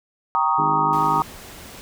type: chord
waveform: sine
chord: Eb dominant seventh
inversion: first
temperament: equal with one note detuned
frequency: 784 / 932.3 / 1111.9 / 1244.5 Hz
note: G5 / Bb5 / Db6 / Eb6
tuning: 0 / 0 / +5 / 0 cents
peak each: -25 / -20 / -25 / -21 dBFS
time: 0.35-1.22 s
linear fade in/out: 0 ms
type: harmonic tone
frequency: 51.6 Hz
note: G#1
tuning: 10 cents flat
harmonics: 3 / 4 / 5 / 6 / 7 / 8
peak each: -29 / -37 / -35 / -30 / -42 / -32 dBFS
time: 0.58-1.22 s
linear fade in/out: 5 ms
type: noise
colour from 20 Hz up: pink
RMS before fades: -40 dBFS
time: 0.93-1.81 s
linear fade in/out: 0 ms
effects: none